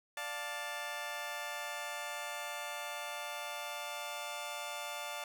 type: chord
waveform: 15% pulse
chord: D minor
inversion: none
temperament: just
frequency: 587.3 / 704.8 / 881 Hz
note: D5 / F5 / A5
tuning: 0 / +16 / +2 cents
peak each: -37 / -38 / -37 dBFS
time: 0.17-5.24 s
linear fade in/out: 2 ms
effects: none